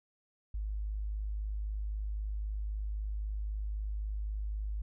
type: tone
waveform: sine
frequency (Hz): 51.91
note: G#1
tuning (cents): 0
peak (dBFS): -33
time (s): 0.54-4.82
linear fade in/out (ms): 5
effects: none